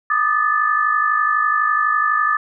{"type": "tone cluster", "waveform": "sine", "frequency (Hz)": [1198, 1250, 1746], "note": ["D6", "D#6", "A6"], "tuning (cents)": [34, 8, -14], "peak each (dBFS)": -19, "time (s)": [0.1, 2.37], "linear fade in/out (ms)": 5, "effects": []}